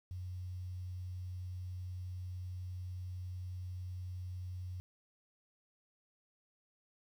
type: tone with quantisation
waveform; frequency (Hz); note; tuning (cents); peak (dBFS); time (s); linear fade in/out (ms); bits
sine; 91.1; F#2; -26; -40; 0.11-4.8; 0; 11
effects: none